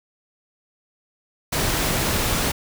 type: noise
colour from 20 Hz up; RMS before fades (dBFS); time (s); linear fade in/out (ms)
pink; -22; 1.52-2.52; 10
effects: none